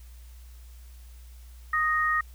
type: tone pair together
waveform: sine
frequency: 1244.5 / 1864.6 Hz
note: D#6 / A#6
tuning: 0 / 0 cents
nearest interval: perfect fifth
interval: 700 cents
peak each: -25 dBFS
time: 1.73-2.21 s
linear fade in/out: 5 ms
effects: added 60 Hz sine -44 dBFS peak until 2.34 s + white hiss -59 dBFS RMS until 2.34 s